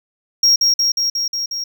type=tone with echo; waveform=triangle; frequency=5590 Hz; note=F8; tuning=1 cent sharp; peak=-8 dBFS; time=0.43-0.56 s; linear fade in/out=5 ms; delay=180 ms; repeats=6; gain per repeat=-2 dB; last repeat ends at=1.64 s; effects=none